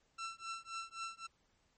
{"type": "tone with tremolo", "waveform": "sawtooth", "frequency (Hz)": 1343, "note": "E6", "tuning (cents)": 32, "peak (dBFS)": -35, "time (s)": [0.18, 1.27], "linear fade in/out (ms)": 10, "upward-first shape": "triangle", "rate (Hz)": 3.8, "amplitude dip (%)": 100, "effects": ["pink hiss -75 dBFS RMS until 1.77 s", "MP3 32 kbps"]}